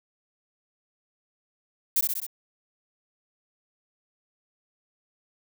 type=noise with echo; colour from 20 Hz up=violet; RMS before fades=-22 dBFS; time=1.96-2.01 s; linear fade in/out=5 ms; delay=64 ms; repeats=4; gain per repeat=-3 dB; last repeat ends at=2.266 s; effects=none